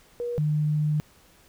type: tone pair in turn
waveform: sine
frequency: 480 / 151.19 Hz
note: B4 / D#3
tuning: -49 / -49 cents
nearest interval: octave + minor sixth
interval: 2000 cents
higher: first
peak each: -27 / -21 dBFS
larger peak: second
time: 0.2-0.38 / 0.38-1 s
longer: second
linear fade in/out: 0 ms
effects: pink hiss -57 dBFS RMS until 1.48 s